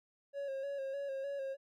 triangle tone with vibrato, 550 Hz, C#5, 14 cents flat, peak -35 dBFS, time 0.33-1.57 s, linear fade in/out 50 ms, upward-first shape square, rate 3.3 Hz, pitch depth 36 cents each way, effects none

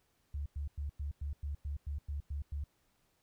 sine tone bursts, 72 Hz, D2, 34 cents flat, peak -35 dBFS, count 11, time 0.34-2.64 s, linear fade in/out 5 ms, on 120 ms, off 98 ms, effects pink hiss -75 dBFS RMS until 3.22 s

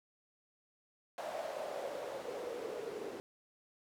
white noise with band-pass filter sweep, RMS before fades -42 dBFS, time 1.18-3.2 s, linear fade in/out 0 ms, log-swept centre 670 to 400 Hz, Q 5.2, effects none

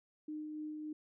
sine tone with tremolo, 305.4 Hz, D#4, 32 cents flat, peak -39 dBFS, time 0.28-0.93 s, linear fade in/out 5 ms, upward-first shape sine, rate 3.5 Hz, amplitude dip 25%, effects none

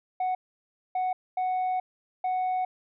sine tone bursts at uneven times, 740 Hz, F#5, in tune, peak -22 dBFS, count 4, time 0.2-0.35 / 0.95-1.13 / 1.37-1.8 / 2.24-2.65 s, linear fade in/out 5 ms, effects tanh soft clip ceiling -24 dBFS

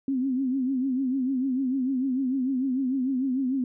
sine tone with vibrato, 261.6 Hz, C4, in tune, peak -23 dBFS, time 0.08-3.64 s, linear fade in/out 2 ms, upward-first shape triangle, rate 6.7 Hz, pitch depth 110 cents each way, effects none

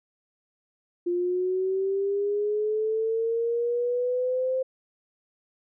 sine linear sweep, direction up, 348.1 to 523 Hz, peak -23 dBFS, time 1.06-4.63 s, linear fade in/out 10 ms, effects none

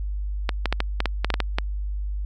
clicks, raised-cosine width 0.3 ms, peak -6 dBFS, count 11, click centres 0.492 / 0.657 / 0.726 / 0.804 / 1.004 / 1.057 / 1.246 / 1.303 / 1.341 / 1.403 / 1.585 s, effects added 50 Hz sine -25 dBFS peak until 2.25 s

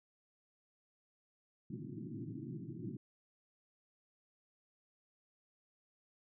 pink band-pass noise, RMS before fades -45 dBFS, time 1.7-2.97 s, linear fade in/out 5 ms, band 110 to 360 Hz, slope 96 dB/octave, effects none

